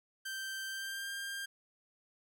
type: tone with pitch glide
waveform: sawtooth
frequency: 1563 to 1596.8 Hz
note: G6 to G6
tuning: -6 to +32 cents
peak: -35 dBFS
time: 0.25-1.46 s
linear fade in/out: 10 ms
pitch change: +38 cents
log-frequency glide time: 0.67-1.11 s
effects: none